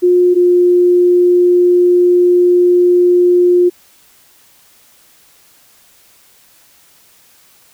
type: tone pair in turn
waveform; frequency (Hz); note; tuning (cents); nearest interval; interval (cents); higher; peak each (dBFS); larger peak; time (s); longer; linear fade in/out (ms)
sine; 357.5 / 355.2; F4 / F4; +41 / +29; unison; 12; first; -6; neither; 0.02-0.35 / 0.35-3.7; second; 20
effects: white hiss -48 dBFS RMS until 7.73 s